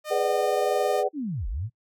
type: tone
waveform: sawtooth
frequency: 609 Hz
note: D#5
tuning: 37 cents flat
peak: -27 dBFS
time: 0.04-1.04 s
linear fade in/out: 50 ms
type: chord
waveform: sine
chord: G# half-diminished seventh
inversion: none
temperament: equal with one note detuned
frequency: 415.3 / 493.9 / 587.3 / 751.2 Hz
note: G#4 / B4 / D5 / F#5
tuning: 0 / 0 / 0 / +26 cents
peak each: -27 dBFS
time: 0.1-1.09 s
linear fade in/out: 20 ms
type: linear two-way sweep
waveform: sine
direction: down then up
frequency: 320 to 37.08 to 125.5 Hz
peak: -27 dBFS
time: 1.13-1.7 s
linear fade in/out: 50 ms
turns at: 1.48 s
effects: noise-tail reverb RT60 0.1 s tail -26 dB re dry